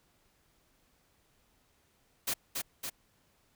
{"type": "noise with echo", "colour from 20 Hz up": "white", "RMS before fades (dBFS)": -32, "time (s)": [2.27, 2.34], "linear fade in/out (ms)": 10, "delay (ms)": 280, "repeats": 2, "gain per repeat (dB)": -3, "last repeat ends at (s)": 2.9, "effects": ["pink hiss -70 dBFS RMS until 3.55 s"]}